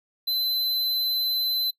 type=tone; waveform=square; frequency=4045 Hz; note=B7; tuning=41 cents sharp; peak=-23 dBFS; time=0.27-1.71 s; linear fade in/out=10 ms; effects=noise-tail reverb RT60 0.1 s tail -23 dB re dry